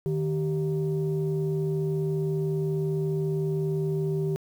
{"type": "tone pair together", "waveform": "sine", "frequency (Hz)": [154.23, 388.9], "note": ["D#3", "G4"], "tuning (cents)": [-15, -14], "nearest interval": "octave + major third", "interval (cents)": 1601, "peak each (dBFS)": [-25, -27], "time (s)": [0.06, 4.36], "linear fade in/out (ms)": 0, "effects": ["tanh soft clip ceiling -19 dBFS", "9-bit"]}